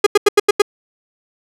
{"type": "tone bursts", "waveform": "45% pulse", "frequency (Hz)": 411.5, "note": "G#4", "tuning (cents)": -16, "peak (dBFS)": -6, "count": 6, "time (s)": [0.04, 0.62], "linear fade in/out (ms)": 5, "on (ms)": 25, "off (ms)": 86, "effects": ["low-pass 11000 Hz 12 dB/octave"]}